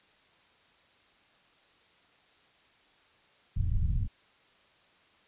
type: low-pass noise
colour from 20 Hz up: pink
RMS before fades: -28 dBFS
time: 3.56-4.08 s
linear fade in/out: 10 ms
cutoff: 130 Hz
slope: 24 dB/octave
effects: white hiss -63 dBFS RMS until 5.27 s + resampled to 8000 Hz